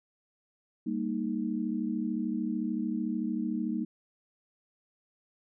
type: chord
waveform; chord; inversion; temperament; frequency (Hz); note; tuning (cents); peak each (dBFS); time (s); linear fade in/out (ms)
sine; Eb major; first; equal with one note detuned; 199.65 / 233.1 / 311.1; G3 / Bb3 / Eb4; +32 / 0 / 0; -34 / -32 / -34; 0.86-3.85; 10
effects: none